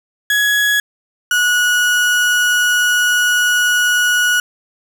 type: tone pair in turn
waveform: 35% pulse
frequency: 1677 / 1461.2 Hz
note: G#6 / F#6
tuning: +16 / -22 cents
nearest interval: major second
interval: 238 cents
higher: first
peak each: -10 dBFS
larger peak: neither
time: 0.3-0.8 / 1.31-4.4 s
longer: second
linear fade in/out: 2 ms
effects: none